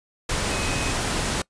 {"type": "tone in noise", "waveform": "sine", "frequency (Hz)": 2529, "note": "D#7", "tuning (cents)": 28, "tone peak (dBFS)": -32, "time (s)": [0.51, 0.92], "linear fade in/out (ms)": 5, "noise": "pink", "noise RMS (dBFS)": -25, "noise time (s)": [0.29, 1.42], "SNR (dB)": -10, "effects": ["noise-tail reverb RT60 0.1 s tail -23 dB re dry", "resampled to 22050 Hz"]}